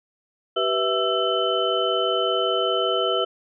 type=tone cluster; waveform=sine; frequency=386.3 / 491.5 / 654 / 1329 / 3040 Hz; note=G4 / B4 / E5 / E6 / F#7; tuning=-25 / -8 / -14 / +14 / +46 cents; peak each=-26 dBFS; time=0.56-3.25 s; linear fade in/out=10 ms; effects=none